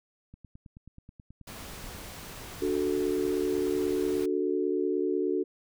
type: click train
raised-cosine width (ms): 5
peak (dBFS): -35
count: 17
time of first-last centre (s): 0.34-2.057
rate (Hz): 9.32
type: noise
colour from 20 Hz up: pink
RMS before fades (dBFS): -43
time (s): 1.47-4.26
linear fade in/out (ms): 5
type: chord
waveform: sine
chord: D major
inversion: none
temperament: equal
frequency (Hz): 293.7 / 370 / 440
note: D4 / F#4 / A4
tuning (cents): 0 / 0 / 0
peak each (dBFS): -31 / -28 / -31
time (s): 2.61-5.44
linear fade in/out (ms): 20
effects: none

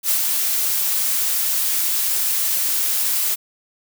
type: noise with ADSR envelope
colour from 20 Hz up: blue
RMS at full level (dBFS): -17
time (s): 0.03-3.36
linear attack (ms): 69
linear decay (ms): 82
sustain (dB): -3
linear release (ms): 25
effects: none

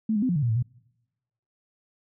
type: tone with pitch steps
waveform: sine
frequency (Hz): 219.5 / 206.7 / 257.3 / 176 / 145.9 / 119.3 / 110.7 / 122.6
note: A3 / G#3 / C4 / F3 / D3 / A#2 / A2 / B2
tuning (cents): -4 / -8 / -29 / +14 / -11 / +41 / +11 / -12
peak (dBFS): -21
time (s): 0.09-0.626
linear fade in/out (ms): 5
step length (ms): 67
effects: noise-tail reverb RT60 1.0 s tail -26 dB re dry

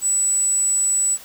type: tone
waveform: sine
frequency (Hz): 7900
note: B8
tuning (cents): 0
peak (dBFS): -15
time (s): 0.01-1.18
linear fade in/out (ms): 50
effects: tanh soft clip ceiling -12 dBFS + white hiss -42 dBFS RMS until 1.24 s

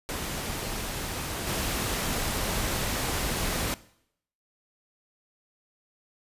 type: noise with level steps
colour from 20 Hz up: pink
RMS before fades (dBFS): -33 / -29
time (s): 0.09-3.74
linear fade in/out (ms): 0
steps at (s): 1.46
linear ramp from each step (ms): 20
effects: noise-tail reverb RT60 0.7 s tail -19 dB re dry + resampled to 32000 Hz

